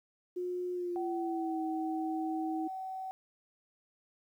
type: tone with pitch glide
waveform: sine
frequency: 359.3 to 320.1 Hz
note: F4 to D#4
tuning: +49 to +49 cents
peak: -33 dBFS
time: 0.36-2.68 s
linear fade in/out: 10 ms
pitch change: -200 cents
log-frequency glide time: 0.73-1.62 s
type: tone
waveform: sine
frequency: 758 Hz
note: F#5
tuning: 42 cents sharp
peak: -37 dBFS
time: 0.96-3.11 s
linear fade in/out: 0 ms
effects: 11-bit